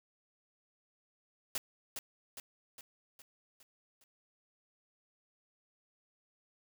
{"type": "noise with echo", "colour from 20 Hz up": "white", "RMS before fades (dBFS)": -36, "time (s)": [1.55, 1.58], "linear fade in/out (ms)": 2, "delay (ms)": 410, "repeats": 6, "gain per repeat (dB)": -5, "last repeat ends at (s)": 4.04, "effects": []}